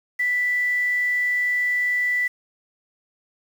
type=tone with quantisation; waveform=sine; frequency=1975.5 Hz; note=B6; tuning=in tune; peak=-19 dBFS; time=0.19-2.28 s; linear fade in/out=10 ms; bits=7; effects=none